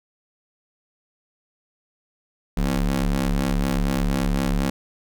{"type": "ring-modulated tone", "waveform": "25% pulse", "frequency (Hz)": 69.3, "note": "C#2", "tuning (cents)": 0, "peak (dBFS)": -13, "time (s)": [2.57, 4.7], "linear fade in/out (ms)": 5, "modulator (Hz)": 106, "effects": []}